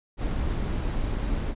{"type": "noise with amplitude modulation", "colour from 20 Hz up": "brown", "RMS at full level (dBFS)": -25, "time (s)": [0.17, 1.55], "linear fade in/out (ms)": 50, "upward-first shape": "sine", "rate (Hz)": 253, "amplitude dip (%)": 45, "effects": ["resampled to 8000 Hz"]}